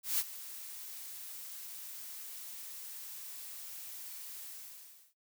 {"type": "noise with ADSR envelope", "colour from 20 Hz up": "blue", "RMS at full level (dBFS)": -30, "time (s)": [0.03, 5.14], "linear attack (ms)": 160, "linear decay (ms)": 39, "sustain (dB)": -16, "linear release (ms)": 710, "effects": ["noise-tail reverb RT60 0.1 s tail -17 dB re dry"]}